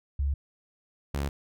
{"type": "tone pair in turn", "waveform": ["sine", "sawtooth"], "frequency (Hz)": [70, 70.53], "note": ["C#2", "C#2"], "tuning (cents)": [18, 31], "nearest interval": "unison", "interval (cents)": 13, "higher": "second", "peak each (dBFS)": -24, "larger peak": "neither", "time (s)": [[0.19, 0.34], [1.14, 1.29]], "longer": "neither", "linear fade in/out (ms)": 5, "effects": []}